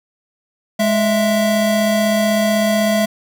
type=tone pair together; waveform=square; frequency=209 / 663 Hz; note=G#3 / E5; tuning=+11 / +10 cents; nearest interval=octave + minor sixth; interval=1999 cents; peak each=-17 dBFS; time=0.79-3.06 s; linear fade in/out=10 ms; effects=none